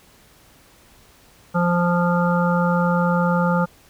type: harmonic tone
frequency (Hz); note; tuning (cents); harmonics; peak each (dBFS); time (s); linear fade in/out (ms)
174.61; F3; 0; 1 / 3 / 5 / 7 / 8; -18 / -23 / -25 / -26 / -27; 1.54-3.66; 20
effects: pink hiss -52 dBFS RMS until 3.89 s